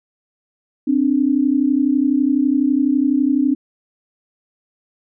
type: tone pair together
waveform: sine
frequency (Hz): 261.7 / 293.7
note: C4 / D4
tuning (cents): 0 / 0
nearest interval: major second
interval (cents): 200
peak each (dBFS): -16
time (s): 0.87-3.55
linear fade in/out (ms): 10
effects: none